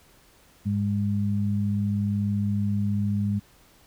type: tone pair together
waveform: sine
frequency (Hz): 102.7 / 203.4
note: G#2 / G#3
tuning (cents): -19 / -36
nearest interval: octave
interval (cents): 1183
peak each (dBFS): -25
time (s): 0.65-3.4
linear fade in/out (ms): 20
effects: pink hiss -57 dBFS RMS until 3.86 s